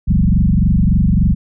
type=tone with frequency modulation; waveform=sine; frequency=116.54 Hz; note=A#2; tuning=in tune; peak=-9 dBFS; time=0.07-1.35 s; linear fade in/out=20 ms; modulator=23.5 Hz; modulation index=3.8; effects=none